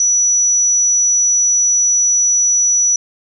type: tone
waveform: sine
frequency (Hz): 5900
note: F#8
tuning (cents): -6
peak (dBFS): -10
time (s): 0-2.96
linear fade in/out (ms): 2
effects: none